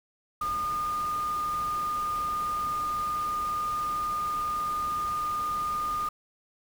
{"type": "tone in noise", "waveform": "sine", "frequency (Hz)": 1218, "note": "D#6", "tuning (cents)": -37, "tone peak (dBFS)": -27, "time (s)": [0.41, 6.09], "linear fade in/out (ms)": 5, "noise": "pink", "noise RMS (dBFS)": -43, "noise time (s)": [0.41, 6.09], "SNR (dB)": 13, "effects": []}